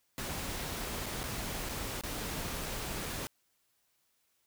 pink noise with dropouts, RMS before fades -38 dBFS, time 0.18-3.27 s, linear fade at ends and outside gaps 0 ms, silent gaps 1.059-1.063 / 1.232-1.239 / 1.69-1.694 / 2.011-2.036 s, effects white hiss -75 dBFS RMS until 4.46 s

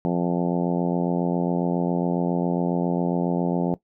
harmonic tone, 87.31 Hz, F2, in tune, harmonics 2 / 3 / 4 / 5 / 6 / 7 / 8 / 9 / 10, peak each -23 / -27 / -29 / -31 / -33 / -34 / -35 / -36 / -37 dBFS, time 0.05-3.74 s, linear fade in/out 0 ms, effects noise-tail reverb RT60 0.1 s tail -17 dB re dry

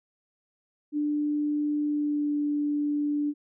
sine tone with pitch glide, 296.1 to 293.2 Hz, D4 to D4, +14 to -3 cents, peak -24 dBFS, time 0.92-3.34 s, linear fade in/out 50 ms, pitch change -17 cents, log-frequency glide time 1.83-2.34 s, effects none

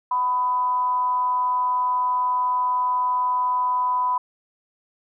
sine tone with amplitude modulation, 997 Hz, B5, 16 cents sharp, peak -17 dBFS, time 0.11-4.18 s, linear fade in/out 5 ms, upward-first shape sine, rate 254 Hz, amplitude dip 40%, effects none

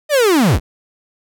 45% pulse linear sweep, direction down, 622.3 to 31.02 Hz, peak -10 dBFS, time 0.09-0.6 s, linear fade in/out 50 ms, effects none

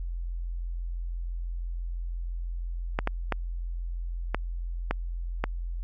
clicks, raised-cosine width 0.5 ms, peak -11 dBFS, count 6, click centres 2.989 / 3.074 / 3.323 / 4.346 / 4.91 / 5.44 s, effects added 43 Hz sine -30 dBFS peak until 5.83 s

